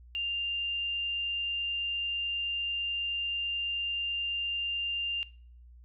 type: tone with frequency modulation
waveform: sine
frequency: 2794 Hz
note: F7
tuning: in tune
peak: -30 dBFS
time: 0.15-5.23 s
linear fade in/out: 0 ms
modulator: 29.2 Hz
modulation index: 0.24
effects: noise-tail reverb RT60 0.5 s tail -20 dB re dry + added 60 Hz sine -50 dBFS peak until 5.84 s